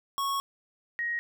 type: tone pair in turn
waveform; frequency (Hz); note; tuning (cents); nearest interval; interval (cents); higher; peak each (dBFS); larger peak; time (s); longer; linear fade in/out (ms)
square / sine; 1104 / 1883.5; C#6 / A#6; -7 / +17; major sixth; 924; second; -28; neither; 0.18-0.4 / 0.99-1.19; first; 0
effects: none